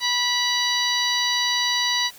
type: harmonic tone with a mistuned harmonic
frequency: 980 Hz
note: B5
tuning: 14 cents flat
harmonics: 1 / 2 / 3 / 4 / 5 / 6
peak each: -28 / -26 / -29 / -23 / -28 / -31 dBFS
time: 0-2.11 s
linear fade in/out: 50 ms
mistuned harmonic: 5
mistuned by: -69 cents
effects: white hiss -46 dBFS RMS until 2.18 s